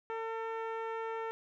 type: tone with low-pass filter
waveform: 10% pulse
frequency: 450.5 Hz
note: A4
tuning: 41 cents sharp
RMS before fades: -38 dBFS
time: 0.1-1.31 s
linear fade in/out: 0 ms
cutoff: 1200 Hz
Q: 0.57
effects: none